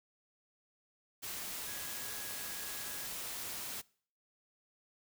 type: tone in noise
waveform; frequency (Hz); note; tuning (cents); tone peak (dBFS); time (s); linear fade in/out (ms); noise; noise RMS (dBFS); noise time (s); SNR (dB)
sine; 1661.2; G#6; 0; -52; 1.66-3.07; 20; white; -42; 1.22-3.82; -13
effects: noise-tail reverb RT60 0.5 s tail -23 dB re dry